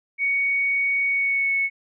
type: tone with pitch glide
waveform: sine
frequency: 2234 to 2207 Hz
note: C#7 to C#7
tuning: +13 to -8 cents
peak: -19 dBFS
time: 0.18-1.7 s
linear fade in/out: 50 ms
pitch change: -21 cents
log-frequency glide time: 1.07-1.54 s
effects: none